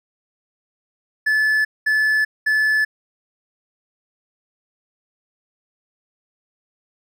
triangle tone bursts, 1732 Hz, A6, 28 cents flat, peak -13 dBFS, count 3, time 1.26-2.85 s, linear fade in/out 10 ms, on 390 ms, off 210 ms, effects none

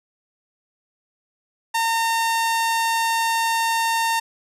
sawtooth tone, 912 Hz, A#5, 38 cents flat, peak -15 dBFS, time 1.74-4.2 s, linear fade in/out 10 ms, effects resampled to 32000 Hz

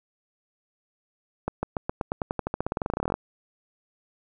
accelerating click train, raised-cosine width 1 ms, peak -12 dBFS, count 27, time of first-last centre 1.48-3.14 s, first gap 150 ms, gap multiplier 0.92, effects none

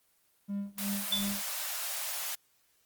triangle tone with tremolo, 200.6 Hz, G3, 40 cents sharp, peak -29 dBFS, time 0.48-1.43 s, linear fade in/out 20 ms, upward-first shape sine, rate 2.9 Hz, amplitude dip 95%
white high-pass noise, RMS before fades -36 dBFS, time 0.78-2.35 s, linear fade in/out 2 ms, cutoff 540 Hz, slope 96 dB/octave
sine tone with exponential decay, 3500 Hz, A7, 10 cents flat, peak -24 dBFS, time 1.12-1.38 s, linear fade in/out 5 ms, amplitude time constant 56 ms
effects white hiss -70 dBFS RMS until 2.85 s + Opus 24 kbps

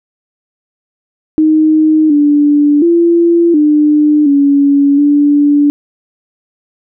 sine tone with pitch steps, 311.6 / 292.3 / 340.1 / 299.4 / 282.2 / 290 Hz, D#4 / D4 / F4 / D4 / C#4 / D4, +3 / -8 / -46 / +33 / +31 / -22 cents, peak -5 dBFS, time 1.38-5.7 s, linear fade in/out 0 ms, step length 720 ms, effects none

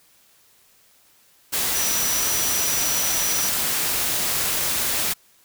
sine tone in noise, 5870 Hz, F#8, 15 cents flat, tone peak -25 dBFS, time 1.74-3.5 s, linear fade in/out 20 ms, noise white, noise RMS -23 dBFS, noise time 1.52-5.14 s, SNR -5 dB, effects white hiss -57 dBFS RMS until 5.44 s

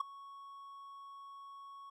triangle tone with ADSR envelope, 1108.7 Hz, C#6, in tune, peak -25 dBFS, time 0-1.9 s, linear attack 7 ms, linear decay 8 ms, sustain -22 dB, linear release 7 ms, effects tanh soft clip ceiling -23 dBFS

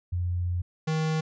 sine / square tone pair in turn, 88.5 / 157.69 Hz, F2 / D#3, +23 / +24 cents, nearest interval minor seventh, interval 1001 cents, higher second, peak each -25 dBFS, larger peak neither, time 0.12-0.62 / 0.87-1.21 s, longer first, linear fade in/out 10 ms, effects resampled to 16000 Hz

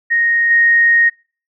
sine tone with level steps, 1864.7 Hz, A#6, in tune, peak -11 / -8 dBFS, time 0.1-1.1 s, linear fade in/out 20 ms, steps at 0.5 s, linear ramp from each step 10 ms, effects noise-tail reverb RT60 0.4 s tail -26 dB re dry

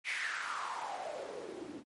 white noise with band-pass filter sweep, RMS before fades -40 dBFS, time 0.04-1.84 s, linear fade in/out 50 ms, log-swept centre 2300 to 260 Hz, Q 5.4, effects MP3 48 kbps

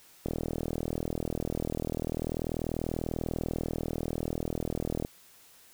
click train, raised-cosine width 2 ms, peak -18 dBFS, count 194, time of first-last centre 0.26-5.049 s, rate 40.3 Hz, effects white hiss -57 dBFS RMS until 5.73 s

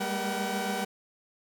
sawtooth tone cluster, 198 / 205.1 / 229.4 / 479.6 / 759 Hz, G3 / G#3 / A#3 / A#4 / F#5, +18 / -21 / -28 / +49 / +44 cents, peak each -30 / -35 / -36 / -33 / -29 dBFS, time 0-0.85 s, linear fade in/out 10 ms, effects none

